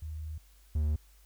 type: tone pair in turn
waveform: sine / triangle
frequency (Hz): 77.78 / 75.65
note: D#2 / D#2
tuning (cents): 0 / -48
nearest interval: unison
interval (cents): 48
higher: first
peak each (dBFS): -36 / -24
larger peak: second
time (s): 0.02-0.38 / 0.75-0.96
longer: first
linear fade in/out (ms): 5
effects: added 50 Hz sine -57 dBFS peak until 1.25 s + white hiss -65 dBFS RMS until 1.25 s